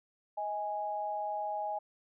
sine tone pair together, 632 / 828.4 Hz, D#5 / G#5, +27 / -5 cents, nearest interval perfect fourth, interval 468 cents, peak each -38 / -34 dBFS, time 0.37-1.79 s, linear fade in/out 10 ms, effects none

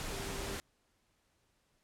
sine tone in noise, 392 Hz, G4, in tune, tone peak -45 dBFS, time 0.12-0.56 s, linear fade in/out 0 ms, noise pink, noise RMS -40 dBFS, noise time 0-0.6 s, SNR -8 dB, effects pink hiss -75 dBFS RMS until 1.83 s + low-pass 11000 Hz 12 dB/octave

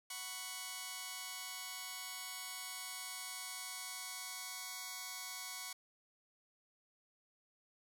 5% pulse chord, F# suspended fourth, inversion none, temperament just, 740 / 986.7 / 1110 Hz, F#5 / B5 / C#6, 0 / -2 / +2 cents, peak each -39 / -38 / -35 dBFS, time 0.1-5.73 s, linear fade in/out 5 ms, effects none

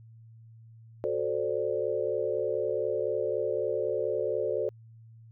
sine chord, D dominant seventh, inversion first, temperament equal, 370 / 440 / 523.3 / 587.3 Hz, F#4 / A4 / C5 / D5, 0 / 0 / 0 / 0 cents, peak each -34 / -31 / -32 / -33 dBFS, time 1.04-4.69 s, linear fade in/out 0 ms, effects added 113 Hz sine -49 dBFS peak until 5.31 s

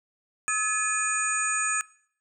sine tone cluster, 1277 / 1709 / 2469 / 6750 / 8430 Hz, D#6 / G#6 / D#7 / G#8 / C9, +45 / +49 / -14 / +27 / +12 cents, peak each -30 dBFS, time 0.48-1.81 s, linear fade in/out 0 ms, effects noise-tail reverb RT60 0.6 s tail -22 dB re dry

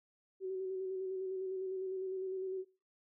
sine tone with vibrato, 377.7 Hz, F#4, 36 cents sharp, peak -36 dBFS, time 0.4-2.65 s, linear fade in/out 50 ms, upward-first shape square, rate 9.9 Hz, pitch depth 22 cents each way, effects noise-tail reverb RT60 0.4 s tail -24 dB re dry

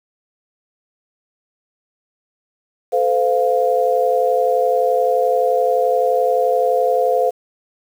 sine chord, F major, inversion first, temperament equal with one note detuned, 440 / 511.6 / 698.5 Hz, A4 / C5 / F5, 0 / -39 / 0 cents, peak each -20 / -16 / -18 dBFS, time 2.92-7.31 s, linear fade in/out 20 ms, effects 7-bit

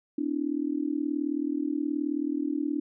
sine tone with amplitude modulation, 293.7 Hz, D4, in tune, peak -22 dBFS, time 0.18-2.8 s, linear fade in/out 5 ms, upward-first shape sine, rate 38.8 Hz, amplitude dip 95%, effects none

